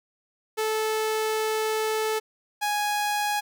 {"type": "tone pair in turn", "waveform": "sawtooth", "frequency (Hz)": [436.2, 830.4], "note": ["A4", "G#5"], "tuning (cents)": [-15, 0], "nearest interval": "major seventh", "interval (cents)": 1115, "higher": "second", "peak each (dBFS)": -20, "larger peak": "neither", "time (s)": [[0.57, 2.2], [2.61, 3.41]], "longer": "first", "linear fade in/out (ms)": 20, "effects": []}